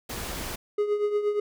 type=noise; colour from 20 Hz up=pink; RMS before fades=-34 dBFS; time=0.09-0.56 s; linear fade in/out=10 ms
type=tone with tremolo; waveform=triangle; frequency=415.4 Hz; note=G#4; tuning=in tune; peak=-18 dBFS; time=0.78-1.4 s; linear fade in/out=5 ms; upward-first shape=triangle; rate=8.5 Hz; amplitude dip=70%
effects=none